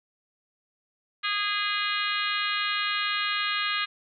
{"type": "harmonic tone", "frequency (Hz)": 411.5, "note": "G#4", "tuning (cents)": -16, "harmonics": [3, 4, 5, 6, 7, 8, 9, 10], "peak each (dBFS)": [-31, -32, -33, -34, -34, -35, -36, -36], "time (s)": [1.23, 3.86], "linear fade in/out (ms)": 20, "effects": []}